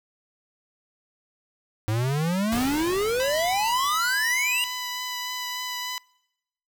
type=exponential sweep; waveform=square; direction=up; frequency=104.6 to 2900 Hz; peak=-23 dBFS; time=1.88-4.64 s; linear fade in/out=0 ms
type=noise with exponential decay; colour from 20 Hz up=pink; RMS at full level=-30 dBFS; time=2.52-5.01 s; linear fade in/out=2 ms; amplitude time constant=540 ms
type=tone with vibrato; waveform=10% pulse; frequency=995 Hz; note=B5; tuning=13 cents sharp; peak=-21 dBFS; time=3.2-5.98 s; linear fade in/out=0 ms; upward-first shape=triangle; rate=3.4 Hz; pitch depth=13 cents each way
effects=noise-tail reverb RT60 0.9 s tail -26 dB re dry